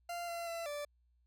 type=tone with pitch steps; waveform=40% pulse; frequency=693 / 682 / 672 / 585 Hz; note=F5 / F5 / E5 / D5; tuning=-14 / -41 / +33 / -7 cents; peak=-38 dBFS; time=0.09-0.85 s; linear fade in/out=5 ms; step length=190 ms; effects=added 60 Hz sine -69 dBFS peak until 1.26 s